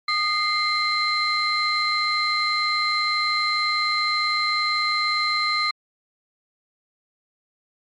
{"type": "tone cluster", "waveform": "sine", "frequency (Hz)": [1229, 2098, 4109], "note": ["D#6", "C7", "C8"], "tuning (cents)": [-22, 4, -32], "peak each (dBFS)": -23, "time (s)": [0.08, 5.71], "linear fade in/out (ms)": 5, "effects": ["tanh soft clip ceiling -13 dBFS", "MP3 48 kbps"]}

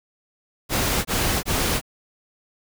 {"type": "noise bursts", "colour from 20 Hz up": "pink", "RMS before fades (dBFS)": -22, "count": 3, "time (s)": [0.69, 1.814], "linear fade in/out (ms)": 50, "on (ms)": 360, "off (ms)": 22, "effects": []}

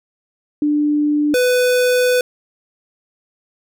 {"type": "tone pair in turn", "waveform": ["sine", "square"], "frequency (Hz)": [296.3, 498.3], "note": ["D4", "B4"], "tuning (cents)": [15, 15], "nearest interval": "major sixth", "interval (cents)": 900, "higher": "second", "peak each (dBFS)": [-13, -13], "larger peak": "neither", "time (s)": [[0.62, 1.34], [1.34, 2.21]], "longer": "second", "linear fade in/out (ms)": 2, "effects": []}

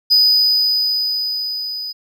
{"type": "tone with level ramp", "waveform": "triangle", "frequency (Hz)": 4978, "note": "D#8", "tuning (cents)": 0, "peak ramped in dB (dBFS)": [-7, -23], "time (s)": [0.1, 1.93], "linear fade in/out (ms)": 20, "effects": []}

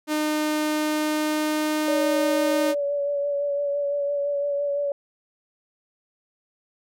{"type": "tone with pitch glide", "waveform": "sawtooth", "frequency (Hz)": [304.8, 306.7], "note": ["D#4", "D#4"], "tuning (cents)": [-36, -25], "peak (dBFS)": -18, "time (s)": [0.07, 2.75], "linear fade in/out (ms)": 50, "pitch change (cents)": 11, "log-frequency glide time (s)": [0.63, 2.01]}
{"type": "tone with vibrato", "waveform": "sine", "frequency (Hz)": 571, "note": "D5", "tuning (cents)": -49, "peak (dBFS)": -22, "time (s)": [1.88, 4.92], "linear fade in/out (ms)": 2, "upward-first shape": "sine", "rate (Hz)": 5.9, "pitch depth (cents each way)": 20}
{"effects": []}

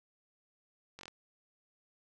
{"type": "slowing click train", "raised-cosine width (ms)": 0.2, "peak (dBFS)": -30, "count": 5, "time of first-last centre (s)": [0.99, 1.081], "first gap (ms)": 21, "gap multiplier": 1.05, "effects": []}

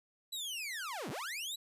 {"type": "linear two-way sweep", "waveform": "sawtooth", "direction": "down then up", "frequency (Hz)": [4000, 106.1, 4000], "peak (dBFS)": -35, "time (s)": [0.32, 1.56], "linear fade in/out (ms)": 10, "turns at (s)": 1.1, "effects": ["resampled to 32000 Hz"]}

